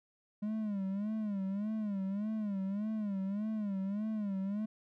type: tone with vibrato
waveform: triangle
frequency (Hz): 204.7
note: G#3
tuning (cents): -25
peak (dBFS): -31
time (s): 0.42-4.66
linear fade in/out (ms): 10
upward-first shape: sine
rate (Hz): 1.7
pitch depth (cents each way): 120
effects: none